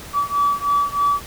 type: beating tone pair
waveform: sine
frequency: 1147 / 1150.2 Hz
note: D6 / D6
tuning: -41 / -36 cents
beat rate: 3.2 Hz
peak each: -18 / -19 dBFS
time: 0.13-1.21 s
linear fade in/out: 50 ms
effects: tanh soft clip ceiling -10 dBFS + pink hiss -37 dBFS RMS until 1.26 s